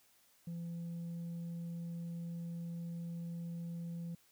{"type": "tone", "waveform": "sine", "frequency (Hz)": 169.7, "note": "F3", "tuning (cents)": -49, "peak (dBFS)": -37, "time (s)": [0.47, 4.15], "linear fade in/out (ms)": 5, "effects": ["tanh soft clip ceiling -39 dBFS", "white hiss -69 dBFS RMS until 4.31 s"]}